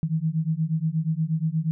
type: beating tone pair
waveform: sine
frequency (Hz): 155.56 / 163.96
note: D#3 / E3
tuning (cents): 0 / -9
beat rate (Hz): 8.4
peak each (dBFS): -25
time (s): 0.03-1.71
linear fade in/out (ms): 0
effects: none